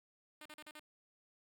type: tone bursts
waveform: 5% pulse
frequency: 303.7 Hz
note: D#4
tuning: 42 cents flat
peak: -39 dBFS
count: 5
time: 0.41-0.796 s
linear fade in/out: 2 ms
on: 46 ms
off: 39 ms
effects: none